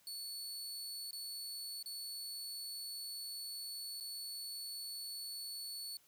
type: tone with dropouts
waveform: sawtooth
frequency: 4435 Hz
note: C#8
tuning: in tune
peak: -40 dBFS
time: 0.07-5.97 s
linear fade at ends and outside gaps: 1 ms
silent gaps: 1.109-1.13 / 1.827-1.859 / 4.001-4.007 s
effects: white hiss -69 dBFS RMS until 6.07 s